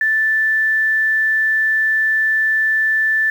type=tone; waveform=sine; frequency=1760 Hz; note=A6; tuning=in tune; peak=-13 dBFS; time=0.01-3.3 s; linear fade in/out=2 ms; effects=7-bit